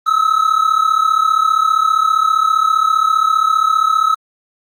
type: tone pair together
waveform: triangle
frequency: 1275 / 1310.1 Hz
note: D#6 / E6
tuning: +42 / -11 cents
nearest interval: unison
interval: 47 cents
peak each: -12 dBFS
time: 0.06-4.15 s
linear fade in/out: 10 ms
effects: Opus 24 kbps